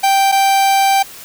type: tone pair in turn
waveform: 45% pulse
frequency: 783 / 783 Hz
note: G5 / G5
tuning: -2 / -2 cents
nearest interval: unison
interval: 0 cents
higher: neither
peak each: -10 dBFS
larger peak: neither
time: 0.03-0.32 / 0.32-1.03 s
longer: second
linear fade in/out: 10 ms
effects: white hiss -35 dBFS RMS until 1.24 s